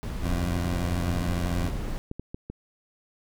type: noise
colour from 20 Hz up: brown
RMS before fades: -31 dBFS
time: 0.03-1.98 s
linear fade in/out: 0 ms
type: tone with vibrato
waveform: 20% pulse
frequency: 87.31 Hz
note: F2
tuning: in tune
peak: -22 dBFS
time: 0.21-1.72 s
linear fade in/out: 50 ms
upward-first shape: triangle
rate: 12 Hz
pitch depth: 38 cents each way
type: clicks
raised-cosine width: 3 ms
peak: -22 dBFS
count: 11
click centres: 1.17 / 1.223 / 1.259 / 1.298 / 1.65 / 1.685 / 1.757 / 2.114 / 2.196 / 2.345 / 2.5 s
effects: none